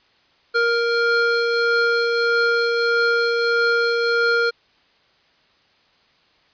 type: tone pair together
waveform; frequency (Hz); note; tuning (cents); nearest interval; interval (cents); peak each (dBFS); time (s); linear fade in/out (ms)
square; 468.6 / 1404.2; A#4 / F6; +9 / +9; octave + perfect fifth; 1900; -20; 0.54-4.51; 20
effects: white hiss -58 dBFS RMS until 6.53 s + resampled to 11025 Hz